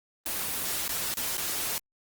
white noise with dropouts, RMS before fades -31 dBFS, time 0.26-1.78 s, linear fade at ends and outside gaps 0 ms, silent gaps 0.879-0.893 / 1.14-1.171 / 1.37-1.38 s, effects Opus 24 kbps

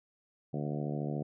harmonic tone with a mistuned harmonic, 73.8 Hz, D2, 9 cents sharp, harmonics 2 / 3 / 4 / 5 / 6 / 7 / 8 / 9 / 10, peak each -35 / -39 / -41 / -43 / -45 / -46 / -47 / -48 / -49 dBFS, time 0.53-1.23 s, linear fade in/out 10 ms, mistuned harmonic 10, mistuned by -25 cents, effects none

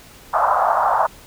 pink band-pass noise, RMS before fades -17 dBFS, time 0.33-1.07 s, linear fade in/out 10 ms, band 640 to 1300 Hz, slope 48 dB/octave, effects pink hiss -44 dBFS RMS until 1.26 s

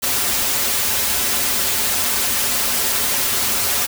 white noise with comb filter, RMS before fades -19 dBFS, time 0.02-3.87 s, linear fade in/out 20 ms, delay 6.3 ms, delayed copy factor -0.95, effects none

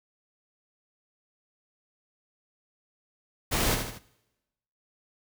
pink noise with echo, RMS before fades -26 dBFS, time 3.51-3.76 s, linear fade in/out 20 ms, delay 77 ms, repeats 3, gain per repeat -6 dB, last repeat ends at 3.991 s, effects noise-tail reverb RT60 1.0 s tail -22 dB re dry

